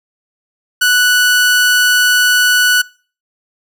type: tone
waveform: sawtooth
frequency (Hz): 1480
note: F#6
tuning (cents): 0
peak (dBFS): -5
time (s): 0.81-2.82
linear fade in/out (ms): 10
effects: noise-tail reverb RT60 0.4 s tail -23 dB re dry